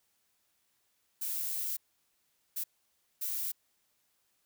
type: noise bursts at uneven times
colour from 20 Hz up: violet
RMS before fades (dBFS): -35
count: 3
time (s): 1.21-1.77 / 2.56-2.64 / 3.21-3.52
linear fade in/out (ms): 10
effects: white hiss -75 dBFS RMS until 4.45 s